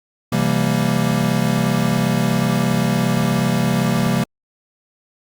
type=chord; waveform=square; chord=C dominant seventh; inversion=none; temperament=equal with one note detuned; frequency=130.81 / 167.99 / 196 / 233.1 Hz; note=C3 / E3 / G3 / Bb3; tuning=0 / +33 / 0 / 0 cents; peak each=-22 dBFS; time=0.32-4.24 s; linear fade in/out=5 ms; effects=Opus 48 kbps